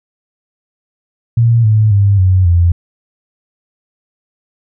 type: tone with pitch steps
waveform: sine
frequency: 116.54 / 108.11 / 100.29 / 93.03 / 86.3 Hz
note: A#2 / A2 / G2 / F#2 / F2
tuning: 0 / -30 / +40 / +10 / -20 cents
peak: -6 dBFS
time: 1.37-2.72 s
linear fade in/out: 5 ms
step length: 270 ms
effects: none